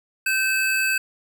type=tone pair together; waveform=square; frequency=1546 / 2600 Hz; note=G6 / E7; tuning=-24 / -24 cents; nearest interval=major sixth; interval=900 cents; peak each=-23 dBFS; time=0.26-0.98 s; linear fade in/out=5 ms; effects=none